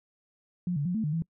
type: tone with pitch steps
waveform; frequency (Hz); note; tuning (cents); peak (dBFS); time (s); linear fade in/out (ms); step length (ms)
sine; 177.5 / 143.8 / 178.1 / 220.5 / 150.3 / 164.2; F3 / D3 / F3 / A3 / D3 / E3; +28 / -36 / +34 / +4 / +40 / -6; -26; 0.67-1.222; 2; 92
effects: noise-tail reverb RT60 0.1 s tail -25 dB re dry